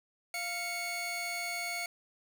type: tone pair together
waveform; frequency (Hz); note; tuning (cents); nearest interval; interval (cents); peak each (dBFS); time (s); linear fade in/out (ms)
sawtooth; 696.1 / 2210; F5 / C#7; -6 / -6; octave + minor sixth; 2000; -36 / -32; 0.34-1.86; 2
effects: none